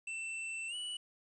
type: tone with pitch glide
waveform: square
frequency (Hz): 2675 to 2951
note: E7 to F#7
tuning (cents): +25 to -5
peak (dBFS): -39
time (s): 0.07-0.97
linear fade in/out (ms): 5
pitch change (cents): +170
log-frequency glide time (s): 0.68-0.75
effects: resampled to 24000 Hz + 11-bit